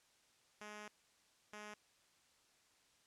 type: tone bursts at uneven times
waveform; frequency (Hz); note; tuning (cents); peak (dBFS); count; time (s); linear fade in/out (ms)
5% pulse; 210; G#3; +19; -38; 2; 0.61-0.88 / 1.53-1.74; 2
effects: white hiss -72 dBFS RMS until 3.06 s + low-pass 8000 Hz 12 dB/octave